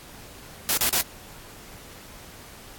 white noise bursts, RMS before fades -22 dBFS, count 3, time 0.69-1.012 s, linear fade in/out 0 ms, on 84 ms, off 35 ms, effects pink hiss -45 dBFS RMS until 2.78 s + AAC 64 kbps

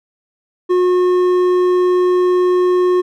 triangle tone with hard clipping, 361.8 Hz, F#4, 39 cents flat, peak -12 dBFS, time 0.69-3.02 s, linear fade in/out 20 ms, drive 10 dB, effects none

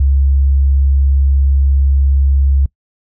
sine tone, 68.5 Hz, C#2, 20 cents flat, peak -8 dBFS, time 0-2.66 s, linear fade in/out 5 ms, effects noise-tail reverb RT60 0.1 s tail -23 dB re dry

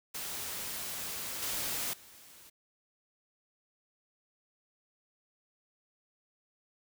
white noise with level steps, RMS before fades -39 / -35 / -55 dBFS, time 0.14-2.5 s, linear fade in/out 10 ms, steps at 1.42 / 1.93 s, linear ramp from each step 5 ms, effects none

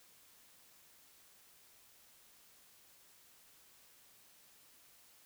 silence, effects white hiss -64 dBFS RMS until 5.25 s

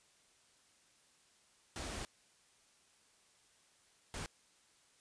pink noise bursts at uneven times, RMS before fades -43 dBFS, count 2, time 1.76-2.05 / 4.14-4.26 s, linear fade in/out 0 ms, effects white hiss -69 dBFS RMS until 5 s + resampled to 22050 Hz

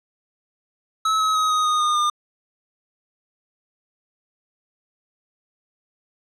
square tone with pitch steps, 1295 / 1280.1 / 1265.4 / 1250.9 / 1236.5 / 1222.3 / 1208.3 Hz, E6 / D#6 / D#6 / D#6 / D#6 / D#6 / D6, -31 / +49 / +29 / +9 / -11 / -31 / +49 cents, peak -18 dBFS, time 1.05-2.1 s, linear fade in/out 5 ms, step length 150 ms, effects low-pass 7000 Hz 12 dB/octave

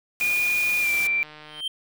white noise, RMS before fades -33 dBFS, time 0.2-1.07 s, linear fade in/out 0 ms
sine tone with pitch glide, 2437 to 2351 Hz, D#7 to D7, -37 to +1 cents, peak -20 dBFS, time 0.21-1.23 s, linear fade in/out 0 ms, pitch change -62 cents, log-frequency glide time 0.79-0.89 s
click train, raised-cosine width 0.3 ms, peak -27 dBFS, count 102, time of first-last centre 0.94-1.604 s, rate 152 Hz
triangle tone with exponential growth, 3136 Hz, G7, in tune, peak -21 dBFS, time 1.41-1.68 s, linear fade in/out 5 ms, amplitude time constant 57 ms
effects none

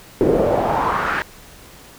brown noise with band-pass filter sweep, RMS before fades -18 dBFS, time 0.21-1.22 s, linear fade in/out 0 ms, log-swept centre 380 to 1700 Hz, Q 3.1, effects pink hiss -43 dBFS RMS until 1.98 s

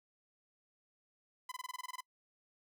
sawtooth tone bursts, 1010 Hz, B5, 39 cents sharp, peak -37 dBFS, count 11, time 1.49-2.007 s, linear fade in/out 5 ms, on 27 ms, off 22 ms, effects noise-tail reverb RT60 0.1 s tail -25 dB re dry

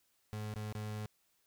35% pulse tone with dropouts, 106.5 Hz, G#2, 44 cents sharp, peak -37 dBFS, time 0.33-1.06 s, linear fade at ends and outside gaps 0 ms, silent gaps 0.539-0.559 / 0.725-0.751 s, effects white hiss -75 dBFS RMS until 1.46 s

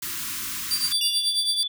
white band-stop noise, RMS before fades -31 dBFS, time 0.02-0.93 s, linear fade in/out 5 ms, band 360 to 1000 Hz, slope 96 dB/octave
35% pulse tone with tremolo, 4699 Hz, D8, in tune, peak -18 dBFS, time 0.71-1.63 s, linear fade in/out 0 ms, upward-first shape triangle, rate 9.2 Hz, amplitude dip 90%
sine tone, 3466 Hz, A7, 27 cents flat, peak -25 dBFS, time 0.91-1.68 s, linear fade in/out 10 ms
sawtooth tone with exponential decay, 2834 Hz, F7, 25 cents sharp, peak -21 dBFS, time 1.01-1.47 s, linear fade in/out 2 ms, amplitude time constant 100 ms
effects none

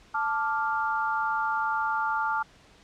sine chord, D minor, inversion second, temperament equal, 880 / 1174.7 / 1396.9 Hz, A5 / D6 / F6, 0 / 0 / 0 cents, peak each -28 / -31 / -29 dBFS, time 0.14-2.43 s, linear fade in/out 10 ms, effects pink hiss -56 dBFS RMS until 2.83 s + low-pass 6000 Hz 12 dB/octave

